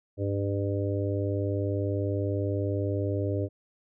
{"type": "harmonic tone", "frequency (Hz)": 100, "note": "G2", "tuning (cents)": 35, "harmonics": [1, 3, 4, 5, 6], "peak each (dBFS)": [-28, -33, -34, -35, -36], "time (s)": [0.17, 3.49], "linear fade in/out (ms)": 50, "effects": []}